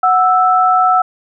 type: tone pair together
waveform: sine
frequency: 738 / 1319.2 Hz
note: F#5 / E6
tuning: -5 / +1 cents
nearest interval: minor seventh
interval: 1006 cents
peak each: -11 dBFS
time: 0.03-1.02 s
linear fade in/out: 5 ms
effects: none